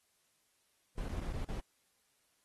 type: noise with dropouts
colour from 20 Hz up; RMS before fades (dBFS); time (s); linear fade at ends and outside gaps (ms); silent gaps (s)
brown; -38; 0.98-1.6; 1; 1.084-1.092 / 1.204-1.215 / 1.325-1.336 / 1.446-1.488
effects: white hiss -75 dBFS RMS until 2.44 s + AAC 32 kbps